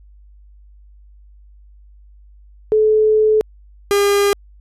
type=tone pair in turn; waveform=sine / 45% pulse; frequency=431.7 / 403.9 Hz; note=A4 / G#4; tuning=-33 / -48 cents; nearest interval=minor second; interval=115 cents; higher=first; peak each=-10 / -12 dBFS; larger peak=first; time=2.72-3.41 / 3.91-4.33 s; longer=first; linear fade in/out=0 ms; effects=added 50 Hz sine -42 dBFS peak until 4.6 s + resampled to 32000 Hz